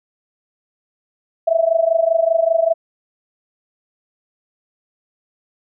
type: tone with amplitude modulation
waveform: sine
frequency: 659.3 Hz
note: E5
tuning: in tune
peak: -9 dBFS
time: 1.47-2.74 s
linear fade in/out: 10 ms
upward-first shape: sine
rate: 25.1 Hz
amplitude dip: 85%
effects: none